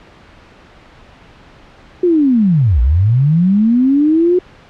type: linear two-way sweep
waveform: sine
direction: down then up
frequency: 367.3 to 55.6 to 367.3 Hz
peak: -8 dBFS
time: 2.03-4.39 s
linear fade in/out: 5 ms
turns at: 2.81 s
effects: pink hiss -42 dBFS RMS until 4.69 s + low-pass 3000 Hz 12 dB/octave